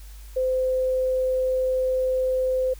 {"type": "tone", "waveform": "sine", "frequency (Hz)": 515, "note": "C5", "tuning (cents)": -28, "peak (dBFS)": -20, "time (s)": [0.36, 2.74], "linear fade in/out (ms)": 10, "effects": ["added 50 Hz sine -39 dBFS peak until 2.79 s", "white hiss -52 dBFS RMS until 2.79 s"]}